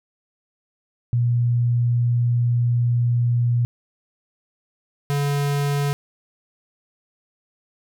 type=tone pair in turn; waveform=sine / square; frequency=120.1 / 142.82 Hz; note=B2 / D3; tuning=-48 / -48 cents; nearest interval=minor third; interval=300 cents; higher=second; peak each=-16 / -20 dBFS; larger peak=first; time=1.13-3.65 / 5.1-5.93 s; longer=first; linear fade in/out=0 ms; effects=none